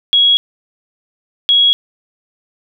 sine tone pair in turn, 3322 / 3322 Hz, G#7 / G#7, 0 / 0 cents, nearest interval unison, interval 0 cents, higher neither, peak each -7 dBFS, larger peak neither, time 0.13-0.37 / 1.49-1.73 s, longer neither, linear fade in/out 0 ms, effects none

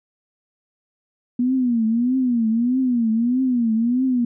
sine tone with vibrato, 240.4 Hz, B3, 46 cents flat, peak -16 dBFS, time 1.39-4.25 s, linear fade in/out 5 ms, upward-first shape triangle, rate 1.6 Hz, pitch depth 170 cents each way, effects none

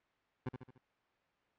20% pulse tone with echo, 127.5 Hz, C3, 44 cents flat, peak -31 dBFS, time 0.46-0.49 s, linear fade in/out 5 ms, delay 73 ms, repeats 4, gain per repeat -6 dB, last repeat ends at 0.782 s, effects white hiss -74 dBFS RMS until 1.58 s + low-pass 2000 Hz 12 dB/octave

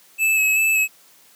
square tone with vibrato, 2598 Hz, E7, 26 cents flat, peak -16 dBFS, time 0.18-0.88 s, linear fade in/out 50 ms, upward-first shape square, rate 2.6 Hz, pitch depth 17 cents each way, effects white hiss -52 dBFS RMS until 1.35 s + high-pass 150 Hz 12 dB/octave

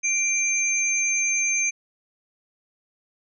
sine tone pair together, 2358 / 6295 Hz, D7 / G8, +6 / +6 cents, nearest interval octave + perfect fourth, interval 1700 cents, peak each -23 dBFS, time 0.03-1.71 s, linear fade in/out 20 ms, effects none

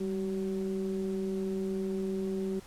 triangle ring-modulated tone, 92.5 Hz, F#2, in tune, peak -25 dBFS, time 0-2.6 s, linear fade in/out 10 ms, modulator 288 Hz, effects pink hiss -53 dBFS RMS until 2.66 s + low-pass 12000 Hz 12 dB/octave

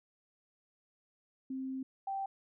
sine tone pair in turn, 263.5 / 780.5 Hz, C4 / G5, +12 / -8 cents, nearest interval octave + perfect fifth, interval 1880 cents, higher second, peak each -36 / -34 dBFS, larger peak second, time 1.5-1.83 / 2.07-2.26 s, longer first, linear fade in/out 5 ms, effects none

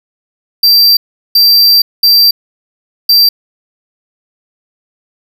square tone bursts at uneven times, 4699 Hz, D8, in tune, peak -4 dBFS, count 4, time 0.63-0.97 / 1.35-1.82 / 2.03-2.31 / 3.09-3.29 s, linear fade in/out 5 ms, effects none

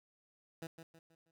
15% pulse tone with echo, 163.8 Hz, E3, 11 cents flat, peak -36 dBFS, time 0.62-0.67 s, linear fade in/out 2 ms, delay 160 ms, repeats 4, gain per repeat -8 dB, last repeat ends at 1.31 s, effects none

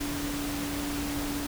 sine tone in noise, 287.9 Hz, D4, 34 cents flat, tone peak -32 dBFS, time 0-1.47 s, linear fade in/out 10 ms, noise pink, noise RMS -35 dBFS, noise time 0-1.47 s, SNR 0 dB, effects none

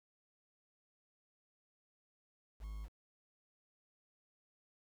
triangle tone with quantisation, 52.7 Hz, G#1, 26 cents sharp, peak -40 dBFS, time 2.59-2.89 s, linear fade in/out 50 ms, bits 10, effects none

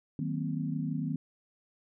sine chord, C half-diminished seventh, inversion first, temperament just, 156.98 / 188.37 / 235.5 / 261.6 Hz, Eb3 / Gb3 / Bb3 / C4, +16 / +31 / +18 / 0 cents, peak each -33 / -39 / -37 / -36 dBFS, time 0.19-1.16 s, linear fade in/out 2 ms, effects none

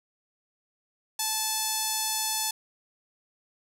5% pulse tone with notch filter, 872 Hz, A5, 16 cents flat, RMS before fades -29 dBFS, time 1.19-2.51 s, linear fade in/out 5 ms, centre 2100 Hz, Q 0.97, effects none

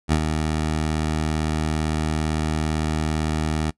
15% pulse tone with ADSR envelope, 77.78 Hz, D#2, in tune, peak -9 dBFS, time 0.08-3.71 s, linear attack 41 ms, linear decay 72 ms, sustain -6 dB, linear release 12 ms, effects noise-tail reverb RT60 0.1 s tail -22 dB re dry + resampled to 24000 Hz

